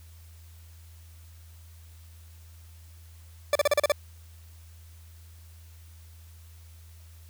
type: tone bursts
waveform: 40% pulse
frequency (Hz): 584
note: D5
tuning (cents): -10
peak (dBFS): -18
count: 7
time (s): 3.53-3.92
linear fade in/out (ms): 2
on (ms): 24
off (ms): 37
effects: added 82 Hz sine -47 dBFS peak until 7.29 s + white hiss -59 dBFS RMS until 7.29 s